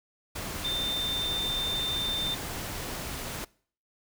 sine tone in noise, 3588 Hz, A7, 33 cents sharp, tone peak -28 dBFS, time 0.64-2.35 s, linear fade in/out 10 ms, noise pink, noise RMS -36 dBFS, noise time 0.35-3.45 s, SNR +5 dB, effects noise-tail reverb RT60 0.5 s tail -23 dB re dry

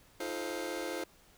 sawtooth chord, F dominant seventh, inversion third, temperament just, 314.3 / 349.2 / 436.5 / 523.8 Hz, Eb4 / F4 / A4 / C5, +18 / 0 / -14 / +2 cents, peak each -38 / -36 / -39 / -36 dBFS, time 0.2-1.04 s, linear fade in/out 5 ms, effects pink hiss -62 dBFS RMS until 1.37 s

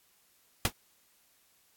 pink noise with exponential decay, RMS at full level -22 dBFS, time 0.65-0.72 s, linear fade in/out 1 ms, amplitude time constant 15 ms, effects white hiss -67 dBFS RMS until 1.76 s + AAC 64 kbps

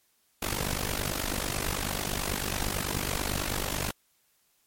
pink noise with amplitude modulation, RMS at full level -27 dBFS, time 0.42-3.91 s, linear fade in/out 5 ms, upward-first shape sine, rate 49.1 Hz, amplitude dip 90%, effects white hiss -69 dBFS RMS until 4.66 s + MP3 64 kbps

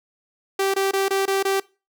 sawtooth tone bursts, 389.5 Hz, G4, 11 cents flat, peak -15 dBFS, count 6, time 0.59-1.6 s, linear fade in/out 5 ms, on 150 ms, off 22 ms, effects noise-tail reverb RT60 0.3 s tail -22 dB re dry

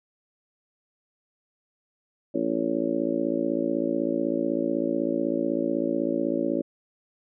harmonic tone, 56 Hz, A1, 31 cents sharp, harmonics 3 / 4 / 5 / 6 / 7 / 8 / 9 / 10, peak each -40 / -32 / -28 / -28 / -38 / -34 / -40 / -30 dBFS, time 2.34-6.62 s, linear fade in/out 10 ms, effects none

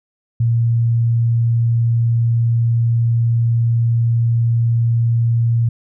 sine tone, 116.54 Hz, A#2, in tune, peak -12 dBFS, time 0.4-5.69 s, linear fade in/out 5 ms, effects none

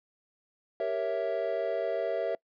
triangle chord, G diminished seventh, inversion none, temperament equal, 392 / 466.2 / 554.4 / 659.3 Hz, G4 / Bb4 / Db5 / Fb5, 0 / 0 / 0 / 0 cents, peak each -35 / -32 / -32 / -29 dBFS, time 0.8-2.35 s, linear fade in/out 2 ms, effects noise-tail reverb RT60 0.1 s tail -24 dB re dry + resampled to 11025 Hz

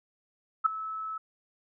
sine tone with ADSR envelope, 1302 Hz, E6, 22 cents flat, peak -16 dBFS, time 0.64-1.18 s, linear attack 20 ms, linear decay 6 ms, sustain -17 dB, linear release 7 ms, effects none

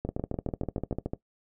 two click trains, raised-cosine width 2 ms, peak -17 / -17 dBFS, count 7 / 15, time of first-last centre 0.05-0.927 / 0.09-1.135 s, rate 6.84 / 13.4 Hz, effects noise-tail reverb RT60 0.1 s tail -18 dB re dry

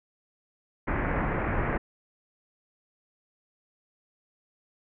pink low-pass noise, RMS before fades -28 dBFS, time 0.87-1.78 s, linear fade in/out 10 ms, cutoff 2200 Hz, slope 48 dB/octave, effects none

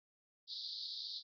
white band-pass noise, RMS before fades -45 dBFS, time 0.47-1.23 s, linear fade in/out 50 ms, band 3600 to 4900 Hz, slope 96 dB/octave, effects none

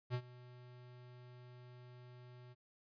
square tone with ADSR envelope, 123.8 Hz, B2, 5 cents sharp, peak -35 dBFS, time 0.1-2.55 s, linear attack 43 ms, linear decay 68 ms, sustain -20 dB, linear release 32 ms, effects resampled to 11025 Hz

